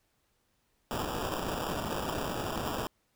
violet noise with sample-and-hold, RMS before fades -34 dBFS, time 0.91-2.87 s, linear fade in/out 0 ms, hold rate 2100 Hz, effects pink hiss -74 dBFS RMS until 3.15 s

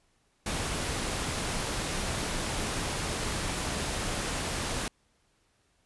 pink noise, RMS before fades -32 dBFS, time 0.46-4.88 s, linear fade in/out 2 ms, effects pink hiss -70 dBFS RMS until 5.85 s + resampled to 24000 Hz

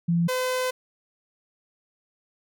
sine / sawtooth tone pair in turn, 170 / 509.4 Hz, F3 / C5, -46 / -46 cents, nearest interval octave + perfect fifth, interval 1900 cents, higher second, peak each -19 / -20 dBFS, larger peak first, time 0.08-0.28 / 0.28-0.71 s, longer second, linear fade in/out 10 ms, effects none

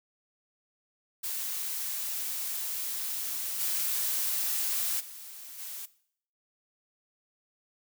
blue noise with level steps, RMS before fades -34 / -30 / -45 / -40 dBFS, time 1.23-5.86 s, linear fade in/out 10 ms, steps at 3.59 / 4.99 / 5.58 s, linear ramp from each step 20 ms, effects noise-tail reverb RT60 0.6 s tail -18 dB re dry

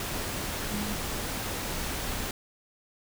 sine tone in noise, 207.7 Hz, G#3, in tune, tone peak -33 dBFS, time 0.71-0.94 s, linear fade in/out 2 ms, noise pink, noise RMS -33 dBFS, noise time 0-2.31 s, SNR -3 dB, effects none

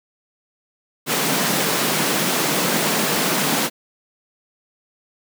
pink high-pass noise, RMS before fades -20 dBFS, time 1.06-3.7 s, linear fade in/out 50 ms, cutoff 150 Hz, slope 48 dB/octave, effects none

